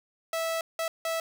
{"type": "tone bursts at uneven times", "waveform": "sawtooth", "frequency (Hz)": 655, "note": "E5", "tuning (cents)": -11, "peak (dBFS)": -24, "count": 3, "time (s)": [[0.33, 0.61], [0.79, 0.88], [1.05, 1.2]], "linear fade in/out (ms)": 2, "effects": []}